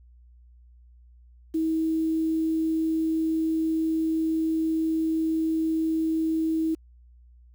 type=tone with quantisation; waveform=sine; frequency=321 Hz; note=E4; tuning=46 cents flat; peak=-22 dBFS; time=1.54-6.75 s; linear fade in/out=10 ms; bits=8; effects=added 60 Hz sine -50 dBFS peak until 7.54 s